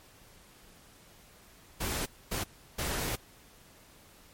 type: noise bursts at uneven times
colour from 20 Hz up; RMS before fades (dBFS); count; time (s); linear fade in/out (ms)
pink; -33; 3; 1.8-2.06 / 2.31-2.44 / 2.78-3.16; 10
effects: pink hiss -57 dBFS RMS until 4.33 s + MP3 64 kbps